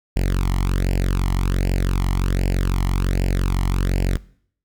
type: tone with flanger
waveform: sawtooth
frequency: 45.93 Hz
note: F#1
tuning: 12 cents flat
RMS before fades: -19 dBFS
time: 0.16-4.17 s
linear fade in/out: 0 ms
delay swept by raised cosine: 0.4 to 0.98 ms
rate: 1.3 Hz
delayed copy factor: +0.95
effects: noise-tail reverb RT60 0.6 s tail -21 dB re dry